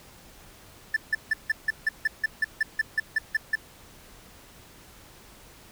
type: tone bursts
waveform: triangle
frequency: 1760 Hz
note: A6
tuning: in tune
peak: -18 dBFS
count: 15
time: 0.94-3.555 s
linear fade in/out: 5 ms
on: 25 ms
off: 160 ms
effects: pink hiss -51 dBFS RMS until 5.71 s